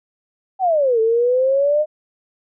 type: exponential two-way sweep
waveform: sine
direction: down then up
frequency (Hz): 784 to 440 to 617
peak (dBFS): -13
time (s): 0.59-1.86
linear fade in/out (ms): 50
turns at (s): 1
effects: none